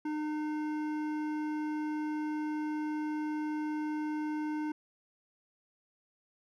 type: tone with hard clipping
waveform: sine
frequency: 304.2 Hz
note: D#4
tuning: 39 cents flat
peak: -34 dBFS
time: 0.05-4.72 s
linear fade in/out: 5 ms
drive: 12 dB
effects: none